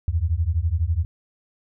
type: beating tone pair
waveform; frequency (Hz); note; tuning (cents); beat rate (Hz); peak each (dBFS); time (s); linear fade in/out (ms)
sine; 77 / 89; D#2 / F2; -17 / +33; 12; -22; 0.08-1.05; 0
effects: none